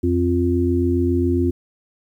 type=harmonic tone; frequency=87.31 Hz; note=F2; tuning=in tune; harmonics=1 / 3 / 4; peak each=-20 / -20 / -20 dBFS; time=0.03-1.51 s; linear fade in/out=10 ms; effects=9-bit